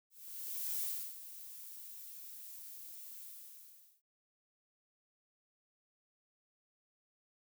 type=noise with ADSR envelope; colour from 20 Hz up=violet; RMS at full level=-37 dBFS; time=0.1-4.02 s; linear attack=720 ms; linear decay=320 ms; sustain=-13 dB; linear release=790 ms; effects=none